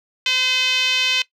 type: tone with band-pass filter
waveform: 5% pulse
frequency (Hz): 512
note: C5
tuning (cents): -38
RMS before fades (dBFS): -19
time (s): 0.26-1.22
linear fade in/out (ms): 2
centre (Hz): 2900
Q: 2.6
effects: noise-tail reverb RT60 0.1 s tail -18 dB re dry